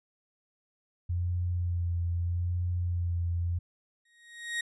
sine tone with vibrato, 87.31 Hz, F2, in tune, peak -27 dBFS, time 1.09-3.59 s, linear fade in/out 10 ms, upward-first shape sine, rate 0.79 Hz, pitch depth 26 cents each way
35% pulse tone with exponential growth, 1878 Hz, A#6, 12 cents sharp, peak -26 dBFS, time 4.05-4.61 s, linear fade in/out 5 ms, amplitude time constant 120 ms
effects resampled to 24000 Hz

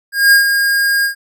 square tone with ADSR envelope, 1622 Hz, G#6, 41 cents flat, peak -5 dBFS, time 0.12-1.15 s, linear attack 200 ms, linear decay 120 ms, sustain -7 dB, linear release 110 ms, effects none

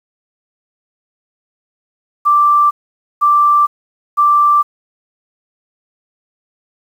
sine tone bursts, 1174.7 Hz, D6, in tune, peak -7 dBFS, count 3, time 2.25-4.63 s, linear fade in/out 20 ms, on 460 ms, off 500 ms, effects 7-bit

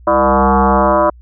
sine tone with frequency modulation, 200 Hz, G3, 35 cents sharp, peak -8 dBFS, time 0.07-1.1 s, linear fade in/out 5 ms, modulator 133 Hz, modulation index 7.9, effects added 60 Hz sine -37 dBFS peak until 1.21 s

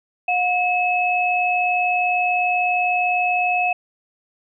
sine tone pair together, 721.1 / 2584 Hz, F#5 / E7, -45 / -35 cents, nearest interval octave + minor seventh, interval 2210 cents, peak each -19 / -20 dBFS, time 0.28-3.73 s, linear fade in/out 5 ms, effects none

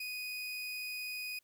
30% pulse tone, 2489 Hz, D#7, in tune, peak -36 dBFS, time 0-1.39 s, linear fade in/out 5 ms, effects white hiss -75 dBFS RMS until 1.43 s

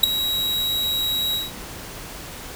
45% pulse tone with ADSR envelope, 3851 Hz, B7, 44 cents flat, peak -6 dBFS, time 0.03-1.52 s, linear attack 8 ms, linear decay 5 ms, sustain -15 dB, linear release 180 ms, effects pink hiss -36 dBFS RMS until 2.55 s

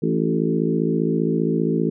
harmonic tone with a mistuned harmonic, 55.1 Hz, A1, 3 cents sharp, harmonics 3 / 4 / 5 / 6 / 7 / 8, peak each -23 / -24 / -25 / -26 / -26 / -27 dBFS, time 0.02-1.9 s, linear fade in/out 10 ms, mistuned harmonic 6, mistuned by +26 cents, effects none

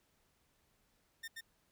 sawtooth tone with echo, 1817 Hz, A#6, 45 cents flat, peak -39 dBFS, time 1.23-1.28 s, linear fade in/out 10 ms, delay 130 ms, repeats 1, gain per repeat -2 dB, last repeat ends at 1.41 s, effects pink hiss -75 dBFS RMS until 1.71 s

